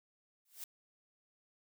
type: noise with exponential growth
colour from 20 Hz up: blue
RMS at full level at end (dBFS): -41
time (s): 0.45-0.64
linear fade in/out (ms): 2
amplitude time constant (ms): 41
effects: none